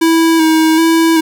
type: tone with vibrato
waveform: square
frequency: 323.2 Hz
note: E4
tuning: 34 cents flat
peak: -8 dBFS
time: 0.01-1.21 s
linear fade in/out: 10 ms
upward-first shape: square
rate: 1.3 Hz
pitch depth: 25 cents each way
effects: none